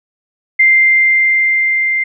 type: tone with level ramp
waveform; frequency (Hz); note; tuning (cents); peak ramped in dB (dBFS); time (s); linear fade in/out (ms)
sine; 2093; C7; 0; -5 to -12; 0.59-2.04; 10
effects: none